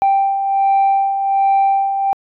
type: beating tone pair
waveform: sine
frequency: 784 / 785.3 Hz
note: G5 / G5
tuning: 0 / +3 cents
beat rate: 1.3 Hz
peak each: -19 / -11 dBFS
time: 0.02-2.13 s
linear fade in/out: 0 ms
effects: tanh soft clip ceiling -8 dBFS